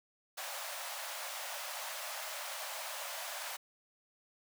pink high-pass noise, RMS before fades -42 dBFS, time 0.37-3.57 s, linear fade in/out 10 ms, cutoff 550 Hz, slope 96 dB/octave, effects none

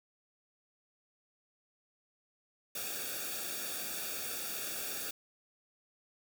white noise with comb filter, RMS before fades -39 dBFS, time 2.75-5.11 s, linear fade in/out 5 ms, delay 0.98 ms, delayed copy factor -0.8, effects none

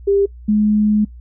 sine tone pair in turn, 398.4 / 211 Hz, G4 / G#3, +28 / +28 cents, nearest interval major seventh, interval 1100 cents, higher first, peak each -11 dBFS, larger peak neither, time 0.07-0.26 / 0.48-1.05 s, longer second, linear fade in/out 10 ms, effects noise-tail reverb RT60 0.1 s tail -22 dB re dry + added 60 Hz sine -34 dBFS peak until 1.2 s

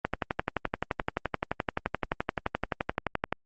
click train, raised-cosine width 0.5 ms, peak -11 dBFS, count 39, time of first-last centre 0.05-3.326 s, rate 11.6 Hz, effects Opus 24 kbps

